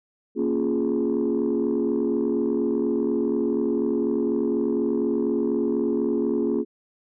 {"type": "chord", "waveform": "sine", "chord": "Bb minor seventh", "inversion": "none", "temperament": "equal with one note detuned", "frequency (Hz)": [233.1, 277.2, 349.2, 417.5], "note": ["Bb3", "Db4", "F4", "Ab4"], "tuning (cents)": [0, 0, 0, 9], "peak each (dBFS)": -25, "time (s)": [0.35, 6.65], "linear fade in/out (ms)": 50, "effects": ["tanh soft clip ceiling -15 dBFS"]}